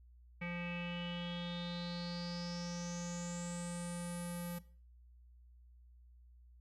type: tone with low-pass filter sweep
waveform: square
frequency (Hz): 174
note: F3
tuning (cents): -6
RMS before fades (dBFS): -42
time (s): 0.41-4.59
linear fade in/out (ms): 10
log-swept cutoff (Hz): 2300 to 12000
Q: 8.4
effects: noise-tail reverb RT60 0.4 s tail -17 dB re dry + added 60 Hz sine -58 dBFS peak until 6.6 s